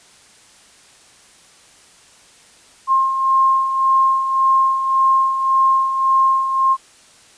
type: beating tone pair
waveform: sine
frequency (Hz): 1063 / 1064.8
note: C6 / C6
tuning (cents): +27 / +30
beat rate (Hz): 1.8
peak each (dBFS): -21 / -13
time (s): 2.87-6.77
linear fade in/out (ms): 50
effects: white hiss -48 dBFS RMS until 7.37 s + resampled to 22050 Hz